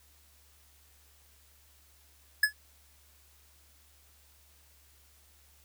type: tone with exponential decay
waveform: square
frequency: 1703 Hz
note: G#6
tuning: 43 cents sharp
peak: -18 dBFS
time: 2.43-2.53 s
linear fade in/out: 5 ms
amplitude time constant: 21 ms
effects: added 71 Hz sine -63 dBFS peak until 5.64 s + white hiss -63 dBFS RMS until 5.64 s